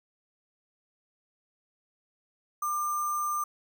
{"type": "tone with sample-and-hold", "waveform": "sine", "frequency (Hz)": 1194, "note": "D6", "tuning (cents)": 28, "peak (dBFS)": -27, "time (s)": [2.62, 3.44], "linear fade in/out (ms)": 5, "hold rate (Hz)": 7350, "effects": []}